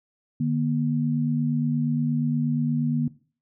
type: tone pair together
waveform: sine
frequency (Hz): 150.62 / 239.1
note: D3 / A#3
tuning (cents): +44 / +44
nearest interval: minor sixth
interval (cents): 800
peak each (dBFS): -24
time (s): 0.4-3.08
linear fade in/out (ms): 5
effects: noise-tail reverb RT60 0.4 s tail -17 dB re dry